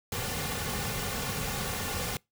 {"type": "noise with comb filter", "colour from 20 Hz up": "pink", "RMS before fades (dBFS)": -33, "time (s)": [0.12, 2.17], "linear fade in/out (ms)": 2, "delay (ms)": 3.1, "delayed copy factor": -0.65, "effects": ["noise-tail reverb RT60 0.2 s tail -25 dB re dry"]}